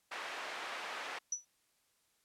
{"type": "band-pass noise", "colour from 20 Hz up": "white", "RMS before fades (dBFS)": -43, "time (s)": [0.11, 1.19], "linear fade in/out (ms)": 10, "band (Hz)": [550, 2100], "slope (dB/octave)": 12}
{"type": "tone with exponential decay", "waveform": "sine", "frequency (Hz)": 5920, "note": "F#8", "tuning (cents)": 0, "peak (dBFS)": -30, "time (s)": [1.32, 1.45], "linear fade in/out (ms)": 5, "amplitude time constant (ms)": 28}
{"effects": ["white hiss -75 dBFS RMS until 2.24 s", "low-pass 12000 Hz 12 dB/octave"]}